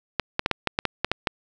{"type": "clicks", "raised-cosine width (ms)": 0.3, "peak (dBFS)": -5, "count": 10, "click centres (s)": [0.197, 0.394, 0.461, 0.513, 0.673, 0.789, 0.853, 1.046, 1.116, 1.272], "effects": []}